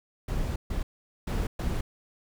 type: noise bursts at uneven times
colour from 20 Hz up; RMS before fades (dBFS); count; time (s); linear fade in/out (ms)
brown; -29; 4; 0.28-0.56 / 0.7-0.83 / 1.27-1.47 / 1.59-1.81; 5
effects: none